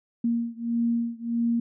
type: beating tone pair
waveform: sine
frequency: 233.1 / 234.7 Hz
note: A#3 / A#3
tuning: 0 / +12 cents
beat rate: 1.6 Hz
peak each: -26 / -27 dBFS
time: 0.24-1.6 s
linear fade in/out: 5 ms
effects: none